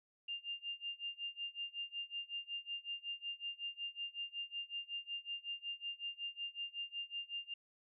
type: tone with tremolo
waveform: sine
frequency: 2800 Hz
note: F7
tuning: 4 cents sharp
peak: -38 dBFS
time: 0.28-7.54 s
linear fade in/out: 5 ms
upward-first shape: sine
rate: 5.4 Hz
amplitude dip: 95%
effects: none